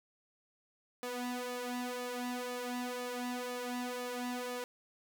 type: tone with flanger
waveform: sawtooth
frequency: 246.9 Hz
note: B3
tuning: in tune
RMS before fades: -39 dBFS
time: 1.03-4.64 s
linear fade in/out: 0 ms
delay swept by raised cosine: 1.7 to 3 ms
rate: 2 Hz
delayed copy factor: +0.8
effects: none